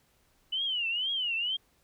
sine tone with vibrato, 2960 Hz, F#7, in tune, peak -28 dBFS, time 0.52-1.57 s, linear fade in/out 10 ms, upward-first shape triangle, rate 2.1 Hz, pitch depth 200 cents each way, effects pink hiss -68 dBFS RMS until 1.83 s

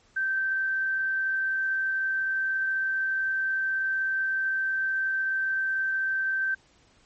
sine tone, 1556 Hz, G6, 13 cents flat, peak -24 dBFS, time 0.16-6.55 s, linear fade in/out 10 ms, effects pink hiss -61 dBFS RMS until 7.05 s + MP3 32 kbps

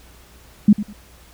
sine tone with echo, 207.7 Hz, G#3, in tune, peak -6 dBFS, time 0.68-0.73 s, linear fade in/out 5 ms, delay 100 ms, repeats 2, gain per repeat -14 dB, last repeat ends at 0.93 s, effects added 60 Hz sine -49 dBFS peak until 1.33 s + pink hiss -49 dBFS RMS until 1.33 s

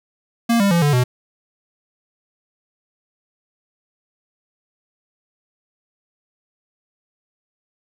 square tone with pitch steps, 233.1 / 199.44 / 170.64 / 146 / 124.92 Hz, A#3 / G3 / F3 / D3 / B2, 0 / +30 / -40 / -10 / +20 cents, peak -14 dBFS, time 0.49-1.04 s, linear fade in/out 10 ms, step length 110 ms, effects none

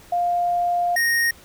sine / square tone pair in turn, 702 / 1861.2 Hz, F5 / A#6, +9 / -3 cents, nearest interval octave + perfect fourth, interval 1688 cents, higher second, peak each -18 dBFS, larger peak neither, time 0.12-0.96 / 0.96-1.31 s, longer first, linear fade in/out 5 ms, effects pink hiss -48 dBFS RMS until 1.44 s

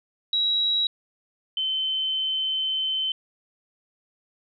sine tone pair in turn, 3870 / 3072 Hz, B7 / G7, -36 / -36 cents, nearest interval major third, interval 400 cents, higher first, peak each -20 / -23 dBFS, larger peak first, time 0.33-0.87 / 1.57-3.12 s, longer second, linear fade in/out 2 ms, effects none

